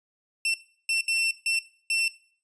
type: tone bursts at uneven times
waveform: sawtooth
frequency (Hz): 2695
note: E7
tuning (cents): +38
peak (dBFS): -20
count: 5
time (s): 0.45-0.54 / 0.89-1.01 / 1.08-1.31 / 1.46-1.59 / 1.9-2.08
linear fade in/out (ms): 2
effects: noise-tail reverb RT60 0.5 s tail -18 dB re dry + resampled to 24000 Hz